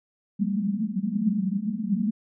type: band-pass noise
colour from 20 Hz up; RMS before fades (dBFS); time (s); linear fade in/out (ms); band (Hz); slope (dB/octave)
white; -26; 0.39-2.11; 10; 190 to 220; 96
effects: none